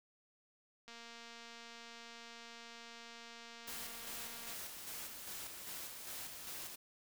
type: click train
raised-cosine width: 0.2 ms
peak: -36 dBFS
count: 851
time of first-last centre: 0.88-4.528 s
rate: 233 Hz
type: noise with tremolo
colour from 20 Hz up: white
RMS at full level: -46 dBFS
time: 3.67-6.76 s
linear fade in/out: 10 ms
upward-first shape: square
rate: 2.5 Hz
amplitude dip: 35%
effects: none